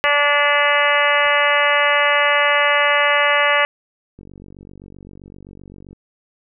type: harmonic tone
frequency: 289.8 Hz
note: D4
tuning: 23 cents flat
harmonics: 2 / 3 / 4 / 5 / 6 / 7 / 8 / 9 / 10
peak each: -20 / -24 / -20 / -25 / -20 / -19 / -26 / -25 / -24 dBFS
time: 0.04-3.65 s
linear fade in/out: 0 ms
type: noise with exponential growth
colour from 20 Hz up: brown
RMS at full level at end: -37 dBFS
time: 1.18-1.27 s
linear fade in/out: 2 ms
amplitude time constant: 18 ms
type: click train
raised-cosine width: 3 ms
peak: -27 dBFS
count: 84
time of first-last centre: 4.19-5.93 s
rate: 47.7 Hz
effects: none